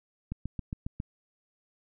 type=click train; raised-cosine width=5 ms; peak=-21 dBFS; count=6; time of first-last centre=0.32-1.001 s; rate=7.34 Hz; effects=none